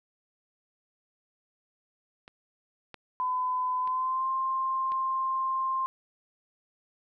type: clicks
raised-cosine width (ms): 0.3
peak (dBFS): -31 / -26 / -31 / -29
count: 4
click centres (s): 2.279 / 2.943 / 3.875 / 4.92
type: tone with pitch glide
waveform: sine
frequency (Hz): 1010 to 1054.1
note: B5 to C6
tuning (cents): +39 to +13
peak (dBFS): -26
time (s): 3.2-5.86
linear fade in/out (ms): 0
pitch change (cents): +74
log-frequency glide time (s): 3.79-4.29
effects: none